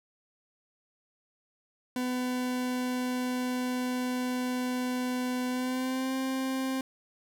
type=tone with pitch glide; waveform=40% pulse; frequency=250.9 to 263.4 Hz; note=B3 to C4; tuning=+28 to +12 cents; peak=-28 dBFS; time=1.96-6.81 s; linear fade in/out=2 ms; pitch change=+84 cents; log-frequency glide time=5.49-6.14 s; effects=none